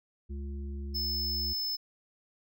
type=harmonic tone; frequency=69.9 Hz; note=C#2; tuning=15 cents sharp; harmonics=1 / 3 / 5; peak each=-35 / -45 / -49 dBFS; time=0.29-1.54 s; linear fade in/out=20 ms
type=tone; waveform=square; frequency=5240 Hz; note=E8; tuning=11 cents flat; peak=-31 dBFS; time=0.94-1.77 s; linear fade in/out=20 ms
effects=none